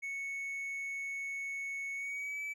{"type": "tone with pitch glide", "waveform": "triangle", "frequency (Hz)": [2212, 2301], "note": ["C#7", "D7"], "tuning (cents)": [-4, -36], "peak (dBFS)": -35, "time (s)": [0.02, 2.54], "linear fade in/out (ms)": 20, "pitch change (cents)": 68, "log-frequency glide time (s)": [1.94, 2.42], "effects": []}